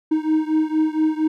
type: beating tone pair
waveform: triangle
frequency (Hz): 311.1 / 315.4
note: D#4 / D#4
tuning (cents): 0 / +24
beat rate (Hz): 4.3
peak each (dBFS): -17 / -19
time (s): 0.11-1.28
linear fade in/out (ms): 10
effects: none